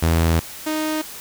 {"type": "tone pair in turn", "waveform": "sawtooth", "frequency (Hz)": [82.41, 310.4], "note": ["E2", "D#4"], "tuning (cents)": [0, -4], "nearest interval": "octave + major seventh", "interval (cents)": 2296, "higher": "second", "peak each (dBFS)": [-11, -17], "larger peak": "first", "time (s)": [[0.02, 0.4], [0.66, 1.02]], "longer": "first", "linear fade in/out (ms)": 10, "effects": ["white hiss -36 dBFS RMS until 1.2 s"]}